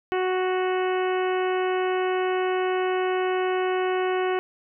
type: harmonic tone with a mistuned harmonic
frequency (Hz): 370.2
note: F#4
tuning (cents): +1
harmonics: 1 / 2 / 3 / 4 / 5 / 6 / 7 / 8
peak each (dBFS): -23 / -29 / -33 / -35 / -37 / -39 / -40 / -41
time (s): 0.12-4.39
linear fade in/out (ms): 0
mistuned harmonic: 6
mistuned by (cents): -17
effects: none